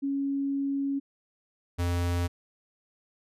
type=tone pair in turn; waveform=sine / square; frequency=277.2 / 87.31 Hz; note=C#4 / F2; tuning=0 / 0 cents; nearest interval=octave + minor sixth; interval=2000 cents; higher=first; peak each=-26 dBFS; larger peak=neither; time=0.02-1 / 1.78-2.28 s; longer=first; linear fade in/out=20 ms; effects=resampled to 32000 Hz